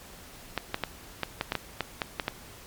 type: clicks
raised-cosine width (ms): 0.3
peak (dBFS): -11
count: 11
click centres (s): 0.577 / 0.744 / 0.837 / 1.233 / 1.411 / 1.521 / 1.553 / 1.807 / 2.018 / 2.198 / 2.281
effects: pink hiss -48 dBFS RMS until 2.66 s + MP3 96 kbps